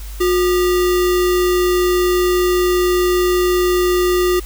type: tone with sample-and-hold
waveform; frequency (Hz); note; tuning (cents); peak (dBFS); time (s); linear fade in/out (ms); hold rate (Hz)
sine; 360.1; F#4; -47; -12; 0.2-4.4; 10; 1575
effects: added 50 Hz sine -27 dBFS peak until 4.45 s + white hiss -39 dBFS RMS until 4.45 s